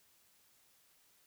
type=silence; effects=white hiss -69 dBFS RMS until 1.26 s